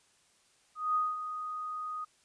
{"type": "tone with ADSR envelope", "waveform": "sine", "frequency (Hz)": 1244.5, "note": "D#6", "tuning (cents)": 0, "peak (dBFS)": -25, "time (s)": [0.75, 2.05], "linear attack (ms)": 200, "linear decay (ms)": 210, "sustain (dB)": -10, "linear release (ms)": 12, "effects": ["white hiss -67 dBFS RMS until 2.24 s", "resampled to 22050 Hz"]}